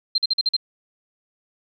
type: tone bursts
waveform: sine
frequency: 4158 Hz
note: C8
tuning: 12 cents flat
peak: -16 dBFS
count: 6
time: 0.15-0.566 s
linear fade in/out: 5 ms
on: 31 ms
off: 46 ms
effects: none